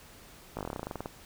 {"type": "slowing click train", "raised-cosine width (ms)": 1, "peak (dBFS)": -21, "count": 16, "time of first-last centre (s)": [0.57, 1.059], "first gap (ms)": 18, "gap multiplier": 1.08, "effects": ["pink hiss -53 dBFS RMS until 1.25 s"]}